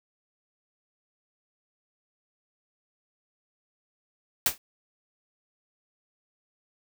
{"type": "noise with exponential decay", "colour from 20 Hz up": "white", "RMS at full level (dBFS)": -18, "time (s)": [4.46, 4.58], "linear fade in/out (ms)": 2, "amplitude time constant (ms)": 24, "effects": []}